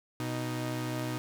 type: tone pair together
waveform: sawtooth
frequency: 123.81 / 311.1 Hz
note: B2 / D#4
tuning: +5 / 0 cents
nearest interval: octave + major third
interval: 1595 cents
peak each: -30 / -32 dBFS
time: 0.2-1.18 s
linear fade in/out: 0 ms
effects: none